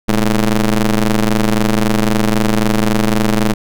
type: ring-modulated tone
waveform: sawtooth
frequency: 110.4 Hz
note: A2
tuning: 6 cents sharp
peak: -4 dBFS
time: 0.08-3.54 s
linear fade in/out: 10 ms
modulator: 98.5 Hz
effects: none